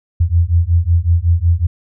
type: beating tone pair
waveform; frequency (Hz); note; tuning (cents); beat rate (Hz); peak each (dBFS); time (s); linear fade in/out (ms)
sine; 82.6 / 88; E2 / F2; +4 / +14; 5.4; -13; 0.2-1.67; 10
effects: none